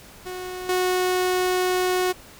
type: tone with level steps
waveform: sawtooth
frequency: 366.2 Hz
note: F#4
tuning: 18 cents flat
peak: -27 / -16 dBFS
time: 0.25-2.13 s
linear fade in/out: 20 ms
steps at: 0.69 s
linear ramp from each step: 2 ms
effects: pink hiss -46 dBFS RMS until 2.39 s